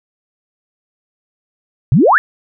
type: exponential sweep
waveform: sine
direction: up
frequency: 110 to 1834 Hz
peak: -6 dBFS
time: 1.92-2.18 s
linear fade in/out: 0 ms
effects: none